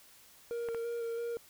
triangle tone with vibrato, 466.2 Hz, A#4, in tune, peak -32 dBFS, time 0.51-1.37 s, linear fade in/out 0 ms, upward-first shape square, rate 3 Hz, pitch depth 15 cents each way
clicks, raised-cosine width 0.5 ms, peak -28 dBFS, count 2, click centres 0.687 / 0.747 s
effects white hiss -59 dBFS RMS until 1.49 s

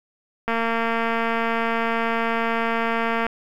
click train, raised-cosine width 0.5 ms, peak -9 dBFS, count 639, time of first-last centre 0.48-3.266 s, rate 229 Hz, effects 8-bit

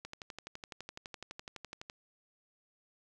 click train, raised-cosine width 0.2 ms, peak -26 dBFS, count 23, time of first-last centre 0.05-1.899 s, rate 11.9 Hz, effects none

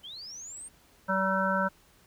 sine linear sweep, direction up, 2960 to 8870 Hz, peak -40 dBFS, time 0.03-0.69 s, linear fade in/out 20 ms
harmonic tone, 191.3 Hz, G3, 42 cents flat, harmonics 1 / 3 / 5 / 7 / 8, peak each -31 / -31 / -31 / -31 / -31 dBFS, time 1.08-1.69 s, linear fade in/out 20 ms
effects pink hiss -61 dBFS RMS until 2.06 s

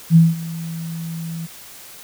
sine tone with ADSR envelope, 164.81 Hz, E3, in tune, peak -5 dBFS, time 0.1-1.47 s, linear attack 58 ms, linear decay 190 ms, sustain -20 dB, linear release 20 ms, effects white hiss -40 dBFS RMS until 2.03 s

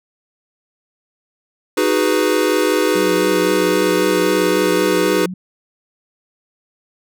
square chord, G# minor seventh, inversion second, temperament equal, 311.1 / 370 / 415.3 / 493.9 Hz, D#4 / F#4 / G#4 / B4, 0 / 0 / 0 / 0 cents, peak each -20 dBFS, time 1.77-5.26 s, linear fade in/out 5 ms
sine tone with vibrato, 185 Hz, F#3, in tune, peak -24 dBFS, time 2.95-5.34 s, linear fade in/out 5 ms, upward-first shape sine, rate 3.8 Hz, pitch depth 55 cents each way
effects none

